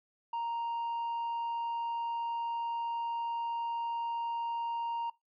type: tone with tanh clipping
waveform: sine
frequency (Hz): 932.3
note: A#5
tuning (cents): 0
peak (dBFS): -33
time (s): 0.33-5.1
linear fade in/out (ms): 5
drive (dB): 3
effects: noise-tail reverb RT60 0.2 s tail -22 dB re dry